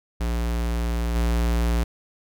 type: tone with level steps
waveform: square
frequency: 58.27 Hz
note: A#1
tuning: in tune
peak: -23 / -20 dBFS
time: 0.2-1.84 s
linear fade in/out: 10 ms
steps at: 1.15 s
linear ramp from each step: 10 ms
effects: none